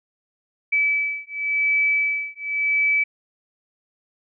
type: beating tone pair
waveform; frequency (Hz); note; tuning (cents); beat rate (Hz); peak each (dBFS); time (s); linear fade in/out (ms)
sine; 2300 / 2300.92; D7 / D7; -37 / -36; 0.92; -22; 0.72-3.04; 10
effects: none